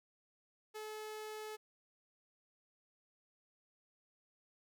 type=tone; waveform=sawtooth; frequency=430 Hz; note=A4; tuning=40 cents flat; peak=-40 dBFS; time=0.74-1.57 s; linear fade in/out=20 ms; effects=none